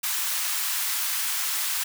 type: high-pass noise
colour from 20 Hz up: white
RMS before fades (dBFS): -27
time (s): 0.03-1.84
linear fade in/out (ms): 10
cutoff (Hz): 930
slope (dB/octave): 24
effects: none